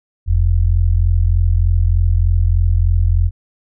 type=tone pair together; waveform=sine; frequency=43.3 / 86.6 Hz; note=F1 / F2; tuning=-14 / -14 cents; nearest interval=octave; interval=1200 cents; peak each=-13 dBFS; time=0.26-3.31 s; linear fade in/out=50 ms; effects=none